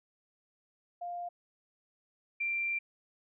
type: tone pair in turn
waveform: sine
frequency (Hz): 701 / 2363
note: F5 / D7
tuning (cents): +6 / +10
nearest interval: octave + major sixth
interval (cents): 2104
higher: second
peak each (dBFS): -36 / -30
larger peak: second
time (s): 1.01-1.29 / 2.4-2.79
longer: second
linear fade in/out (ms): 10
effects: none